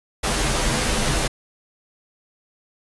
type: noise with comb filter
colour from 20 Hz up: pink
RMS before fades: -21 dBFS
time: 0.23-1.28 s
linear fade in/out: 10 ms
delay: 11 ms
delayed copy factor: -1
effects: resampled to 24000 Hz